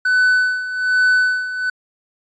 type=tone with tremolo; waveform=triangle; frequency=1500 Hz; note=F#6; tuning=23 cents sharp; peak=-9 dBFS; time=0.05-1.7 s; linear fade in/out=5 ms; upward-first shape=sine; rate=1.2 Hz; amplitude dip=75%; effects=resampled to 16000 Hz